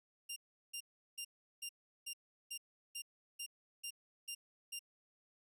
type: tone bursts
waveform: 15% pulse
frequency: 2794 Hz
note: F7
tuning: in tune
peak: -35 dBFS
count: 11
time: 0.29-4.793 s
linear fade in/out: 10 ms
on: 73 ms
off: 370 ms
effects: none